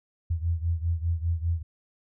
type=beating tone pair; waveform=sine; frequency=82.41 / 87.41 Hz; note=E2 / F2; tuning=0 / +2 cents; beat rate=5 Hz; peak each=-26 / -29 dBFS; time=0.3-1.63 s; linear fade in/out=10 ms; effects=none

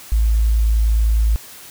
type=tone; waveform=sine; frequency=54.9 Hz; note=A1; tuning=3 cents flat; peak=-12 dBFS; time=0.12-1.36 s; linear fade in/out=0 ms; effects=white hiss -39 dBFS RMS until 1.7 s

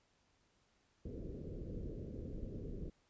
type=low-pass noise; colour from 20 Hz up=pink; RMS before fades=-45 dBFS; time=1.05-2.9 s; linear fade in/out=5 ms; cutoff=510 Hz; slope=48 dB/octave; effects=pink hiss -75 dBFS RMS until 3.09 s + resampled to 16000 Hz

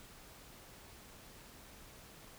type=silence; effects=pink hiss -56 dBFS RMS until 2.38 s

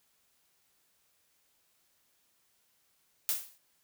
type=noise with exponential decay; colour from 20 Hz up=blue; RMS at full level=-27 dBFS; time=3.29-3.58 s; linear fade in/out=0 ms; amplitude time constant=61 ms; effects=white hiss -72 dBFS RMS until 3.83 s

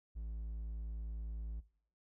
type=tone; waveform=triangle; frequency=55 Hz; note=A1; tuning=in tune; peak=-38 dBFS; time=0.15-1.61 s; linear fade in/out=20 ms; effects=noise-tail reverb RT60 0.5 s tail -18 dB re dry

